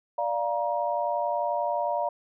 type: chord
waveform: sine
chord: Bb major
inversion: first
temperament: equal with one note detuned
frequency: 587.3 / 698.5 / 946.4 Hz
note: D5 / F5 / Bb5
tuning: 0 / 0 / +26 cents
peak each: -29 dBFS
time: 0.18-2.09 s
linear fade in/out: 5 ms
effects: none